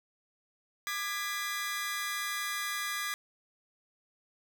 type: chord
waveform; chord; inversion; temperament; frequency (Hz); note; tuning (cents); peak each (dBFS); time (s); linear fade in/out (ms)
sawtooth; G# diminished; second; just; 1196.1 / 1661.2 / 1993.5; D6 / G#6 / B6; +31 / 0 / +16; -34; 0.87-3.14; 0
effects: none